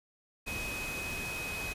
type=tone in noise; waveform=sine; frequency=2524 Hz; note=D#7; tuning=24 cents sharp; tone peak=-37 dBFS; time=0.46-1.74 s; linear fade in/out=20 ms; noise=pink; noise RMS=-40 dBFS; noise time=0.46-1.74 s; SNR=0 dB; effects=resampled to 32000 Hz